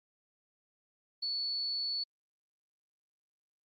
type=tone; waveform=sine; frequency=4435 Hz; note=C#8; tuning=in tune; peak=-32 dBFS; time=1.22-2.04 s; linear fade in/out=10 ms; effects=Opus 24 kbps